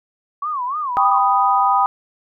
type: tone with vibrato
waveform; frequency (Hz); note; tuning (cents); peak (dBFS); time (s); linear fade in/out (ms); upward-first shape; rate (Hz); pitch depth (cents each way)
sine; 1100; C#6; -14; -20; 0.42-1.2; 5; sine; 3.4; 210
type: chord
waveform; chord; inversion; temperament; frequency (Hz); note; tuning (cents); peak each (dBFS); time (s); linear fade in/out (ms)
sine; G augmented; none; equal with one note detuned; 789.4 / 987.8 / 1244.5; G5 / B5 / D#6; +12 / 0 / 0; -17; 0.97-1.86; 0
effects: none